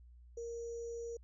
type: tone with sample-and-hold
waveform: sine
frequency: 466.2 Hz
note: A#4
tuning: in tune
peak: -40 dBFS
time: 0.37-1.17 s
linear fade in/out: 5 ms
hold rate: 6300 Hz
effects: added 60 Hz sine -55 dBFS peak until 1.23 s + resampled to 22050 Hz